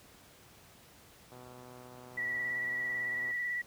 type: click train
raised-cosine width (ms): 1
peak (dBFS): -38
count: 250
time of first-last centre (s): 1.32-3.312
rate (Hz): 125
type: tone with vibrato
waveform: sine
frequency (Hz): 1944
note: B6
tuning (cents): -28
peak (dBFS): -32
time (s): 2.17-3.62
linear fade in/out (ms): 10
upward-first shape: sine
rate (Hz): 18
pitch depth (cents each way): 27
effects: pink hiss -58 dBFS RMS until 3.66 s + high-pass 60 Hz 12 dB/octave